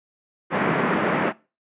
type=band-pass noise; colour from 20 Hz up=pink; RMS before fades=-22 dBFS; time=0.5-1.33 s; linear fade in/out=50 ms; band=170 to 2100 Hz; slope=24 dB/octave; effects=noise-tail reverb RT60 0.3 s tail -21 dB re dry + resampled to 8000 Hz